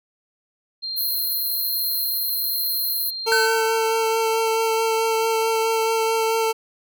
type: tone with tremolo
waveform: sine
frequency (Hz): 4186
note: C8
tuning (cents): 0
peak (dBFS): -25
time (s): 0.82-3.47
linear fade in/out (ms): 20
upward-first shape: triangle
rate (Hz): 1.2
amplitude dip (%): 25
type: band-pass noise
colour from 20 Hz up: white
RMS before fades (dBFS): -25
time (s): 0.96-3.11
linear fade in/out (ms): 20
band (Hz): 11000 to 16000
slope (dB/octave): 96
type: tone with vibrato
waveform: 25% pulse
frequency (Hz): 448.6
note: A4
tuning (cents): +34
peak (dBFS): -15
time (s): 3.26-6.53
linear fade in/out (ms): 20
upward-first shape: sine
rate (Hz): 4.6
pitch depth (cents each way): 12
type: tone with exponential decay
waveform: square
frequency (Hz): 1524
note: G6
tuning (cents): -49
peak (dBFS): -17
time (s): 3.32-4.43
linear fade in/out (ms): 0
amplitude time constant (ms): 240
effects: none